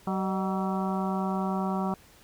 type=harmonic tone with a mistuned harmonic; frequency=190 Hz; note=F#3; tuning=46 cents sharp; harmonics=1 / 2 / 3 / 4 / 5 / 6 / 7; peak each=-28 / -36 / -39 / -34 / -37 / -38 / -41 dBFS; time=0.07-1.94 s; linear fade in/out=2 ms; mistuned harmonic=3; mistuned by=+110 cents; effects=pink hiss -56 dBFS RMS until 2.23 s